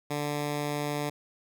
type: tone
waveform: 10% pulse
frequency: 146.8 Hz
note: D3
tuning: in tune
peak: -21 dBFS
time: 0.1-1.1 s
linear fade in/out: 10 ms
effects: none